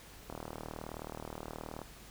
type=click train; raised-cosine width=1 ms; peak=-27 dBFS; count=60; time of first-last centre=0.3-1.817 s; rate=38.9 Hz; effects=added 50 Hz sine -59 dBFS peak until 2.1 s + pink hiss -54 dBFS RMS until 2.1 s